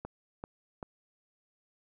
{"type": "click train", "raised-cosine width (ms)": 1, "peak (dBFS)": -25, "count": 3, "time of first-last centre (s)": [0.05, 0.828], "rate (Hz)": 2.57, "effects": []}